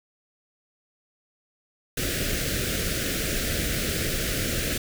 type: band-stop noise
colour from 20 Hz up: pink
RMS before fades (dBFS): -27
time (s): 1.97-4.78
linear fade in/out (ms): 5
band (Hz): 630 to 1400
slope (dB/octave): 48
effects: none